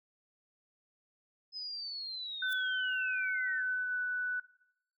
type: linear sweep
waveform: sine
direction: down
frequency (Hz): 5110 to 1661.2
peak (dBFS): -38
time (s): 1.52-3.65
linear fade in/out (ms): 50
type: tone with pitch glide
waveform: sine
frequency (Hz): 1513 to 1487.9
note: F#6 to F#6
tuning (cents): +38 to +9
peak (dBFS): -31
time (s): 2.42-4.4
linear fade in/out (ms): 5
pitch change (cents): -29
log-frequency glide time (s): 3.6-4
type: noise with exponential growth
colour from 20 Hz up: violet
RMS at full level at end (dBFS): -41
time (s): 2.45-2.53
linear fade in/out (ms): 0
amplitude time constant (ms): 16
effects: noise-tail reverb RT60 0.7 s tail -18 dB re dry